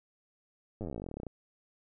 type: slowing click train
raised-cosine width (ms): 2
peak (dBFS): -26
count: 25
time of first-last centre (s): 0.81-1.267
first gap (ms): 9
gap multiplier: 1.06
effects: none